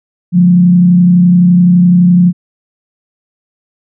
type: tone with frequency modulation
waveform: sine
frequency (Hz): 177.5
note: F3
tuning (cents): +28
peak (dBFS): -3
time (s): 0.32-2.33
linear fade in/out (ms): 50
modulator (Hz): 31.8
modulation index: 0.37
effects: none